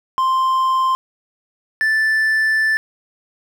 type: tone pair in turn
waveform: triangle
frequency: 1046.5 / 1760 Hz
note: C6 / A6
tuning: 0 / 0 cents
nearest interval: major sixth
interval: 900 cents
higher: second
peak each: -12 dBFS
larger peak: neither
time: 0.18-0.95 / 1.81-2.77 s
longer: second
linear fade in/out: 0 ms
effects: none